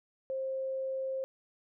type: tone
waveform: sine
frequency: 530 Hz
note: C5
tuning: 22 cents sharp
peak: -32 dBFS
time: 0.3-1.24 s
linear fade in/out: 0 ms
effects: none